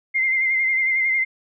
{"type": "tone with vibrato", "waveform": "sine", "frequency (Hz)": 2093, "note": "C7", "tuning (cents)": 0, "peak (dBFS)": -17, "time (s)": [0.14, 1.25], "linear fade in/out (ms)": 20, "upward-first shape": "sine", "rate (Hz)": 11, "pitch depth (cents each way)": 35, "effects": []}